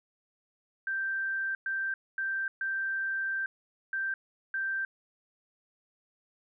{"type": "tone bursts at uneven times", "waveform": "sine", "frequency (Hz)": 1568, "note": "G6", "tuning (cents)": 0, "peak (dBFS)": -29, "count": 6, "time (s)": [[0.87, 1.55], [1.66, 1.94], [2.18, 2.48], [2.61, 3.46], [3.93, 4.14], [4.54, 4.85]], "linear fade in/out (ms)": 2, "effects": []}